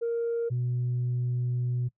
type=tone pair in turn; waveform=sine; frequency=466.2 / 123.2 Hz; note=A#4 / B2; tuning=0 / -4 cents; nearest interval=octave + major seventh; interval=2304 cents; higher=first; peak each=-24 dBFS; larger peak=neither; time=0.01-0.5 / 0.5-1.89 s; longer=second; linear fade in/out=20 ms; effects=noise-tail reverb RT60 0.1 s tail -22 dB re dry + tanh soft clip ceiling -23 dBFS